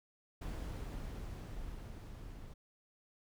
brown noise with level ramp, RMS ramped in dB -40 to -50 dBFS, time 0.41-2.54 s, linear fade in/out 10 ms, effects none

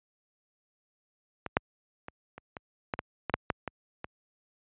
clicks, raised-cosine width 0.5 ms, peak -19 / -6 / -24 / -28 / -24 / -14 / -16 / -15 / -8 / -11 / -18 / -21 dBFS, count 12, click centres 1.463 / 1.569 / 2.084 / 2.38 / 2.568 / 2.938 / 2.991 / 3.297 / 3.34 / 3.502 / 3.677 / 4.044 s, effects high-pass 60 Hz 12 dB/octave + resampled to 8000 Hz

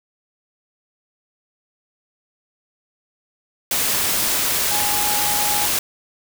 sine tone in noise, 830.6 Hz, G#5, in tune, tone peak -25 dBFS, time 4.71-5.66 s, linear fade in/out 2 ms, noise white, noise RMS -20 dBFS, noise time 3.71-5.79 s, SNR -8 dB, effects none

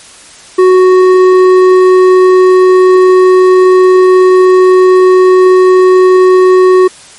triangle tone with hard clipping, 370 Hz, F#4, in tune, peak -3 dBFS, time 0.58-6.88 s, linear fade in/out 10 ms, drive 12 dB, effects white hiss -34 dBFS RMS until 7.18 s + MP3 48 kbps

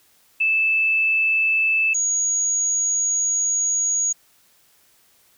sine tone pair in turn, 2629 / 6702 Hz, E7 / G#8, -5 / +15 cents, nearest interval octave + major third, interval 1620 cents, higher second, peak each -16 / -18 dBFS, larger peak first, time 0.4-1.94 / 1.94-4.13 s, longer second, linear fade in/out 10 ms, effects white hiss -58 dBFS RMS until 5.37 s

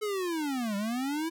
square linear two-way sweep, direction down then up, 433.9 to 195.9 to 334.3 Hz, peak -30 dBFS, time 0.01-1.3 s, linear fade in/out 20 ms, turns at 0.76 s, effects none

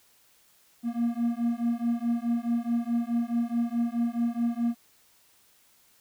triangle beating tone pair, 233.1 / 237.8 Hz, A#3 / A#3, 0 / +35 cents, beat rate 4.7 Hz, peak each -26 dBFS, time 0.83-4.75 s, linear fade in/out 50 ms, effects white hiss -62 dBFS RMS until 6 s

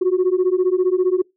sine beating tone pair, 360 / 375 Hz, F#4 / F#4, -47 / +23 cents, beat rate 15 Hz, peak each -16 dBFS, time 0.01-1.22 s, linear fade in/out 10 ms, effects noise-tail reverb RT60 0.2 s tail -25 dB re dry + tanh soft clip ceiling -10 dBFS

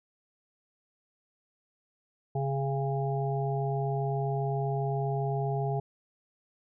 harmonic tone with a mistuned harmonic, 137.5 Hz, C#3, 14 cents flat, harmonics 1 / 3 / 5 / 6, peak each -29 / -34 / -36 / -37 dBFS, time 2.35-5.8 s, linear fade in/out 5 ms, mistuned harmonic 6, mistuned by -21 cents, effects none

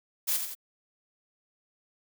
blue noise with echo, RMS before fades -27 dBFS, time 0.27-0.38 s, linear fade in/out 20 ms, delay 86 ms, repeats 2, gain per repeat -6 dB, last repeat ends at 0.552 s, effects none

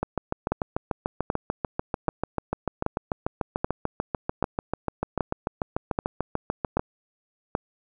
two click trains, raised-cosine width 1 ms, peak -9 / -11 dBFS, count 10 / 47, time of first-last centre 0.52-7.551 / 0.03-6.795 s, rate 1.28 / 6.8 Hz, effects none

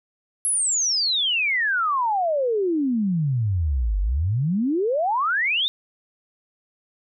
sine exponential two-way sweep, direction down then up, 11175 to 46.25 to 3767 Hz, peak -19 dBFS, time 0.45-5.68 s, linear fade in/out 0 ms, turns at 4 s, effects none

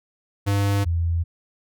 square / sine tone pair in turn, 100.2 / 84.12 Hz, G2 / E2, +38 / +36 cents, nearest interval minor third, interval 302 cents, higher first, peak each -19 dBFS, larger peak neither, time 0.46-0.85 / 0.85-1.24 s, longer neither, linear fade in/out 20 ms, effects none

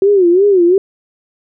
sine tone with vibrato, 375.1 Hz, F#4, 24 cents sharp, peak -6 dBFS, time 0.02-0.78 s, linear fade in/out 2 ms, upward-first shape sine, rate 2.8 Hz, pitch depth 160 cents each way, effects none

